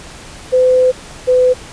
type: tone pair in turn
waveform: sine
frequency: 509 / 504.6 Hz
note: C5 / B4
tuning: -48 / +37 cents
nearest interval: unison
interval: 15 cents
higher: first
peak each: -7 dBFS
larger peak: neither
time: 0.52-0.92 / 1.27-1.54 s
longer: first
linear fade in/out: 20 ms
effects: pink hiss -34 dBFS RMS until 1.72 s + resampled to 22050 Hz